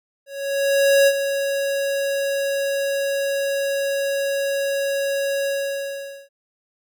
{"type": "tone with ADSR envelope", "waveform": "square", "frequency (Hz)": 554.4, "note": "C#5", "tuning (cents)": 0, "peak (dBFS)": -12, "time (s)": [0.26, 6.29], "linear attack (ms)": 810, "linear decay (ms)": 54, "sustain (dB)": -9, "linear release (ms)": 820, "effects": []}